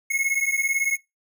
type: beating tone pair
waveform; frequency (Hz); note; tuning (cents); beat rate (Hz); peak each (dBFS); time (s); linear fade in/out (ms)
square; 2169 / 2187; C#7 / C#7; -38 / -24; 18; -25; 0.1-0.97; 10
effects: noise-tail reverb RT60 0.2 s tail -21 dB re dry